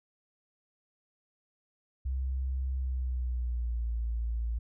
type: tone with pitch glide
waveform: sine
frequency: 65.41 to 57.27 Hz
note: C2 to A#1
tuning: 0 to -30 cents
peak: -29 dBFS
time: 2.05-4.59 s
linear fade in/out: 10 ms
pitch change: -230 cents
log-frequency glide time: 2.76-3.92 s
effects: none